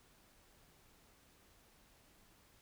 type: silence
effects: pink hiss -67 dBFS RMS until 2.61 s